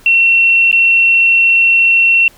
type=tone with dropouts; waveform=sine; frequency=2717 Hz; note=F7; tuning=48 cents flat; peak=-6 dBFS; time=0.06-2.28 s; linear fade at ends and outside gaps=2 ms; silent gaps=0.715-0.727 s; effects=pink hiss -44 dBFS RMS until 2.37 s